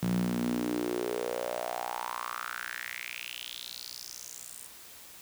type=tone with high-pass filter sweep; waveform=sawtooth; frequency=60 Hz; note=B1; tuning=49 cents flat; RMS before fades=-35 dBFS; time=0.02-4.67 s; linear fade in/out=10 ms; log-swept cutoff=160 to 9100 Hz; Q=5.1; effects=white hiss -50 dBFS RMS until 5.21 s